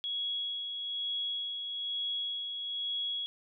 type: tone with tremolo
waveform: sine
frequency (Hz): 3335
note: G#7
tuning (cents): +7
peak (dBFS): -31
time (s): 0.04-3.26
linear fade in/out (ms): 0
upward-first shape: sine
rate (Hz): 1.1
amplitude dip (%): 40
effects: none